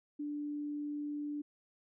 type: tone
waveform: sine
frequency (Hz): 293.7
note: D4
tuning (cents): 0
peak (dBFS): -36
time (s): 0.19-1.42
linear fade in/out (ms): 10
effects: none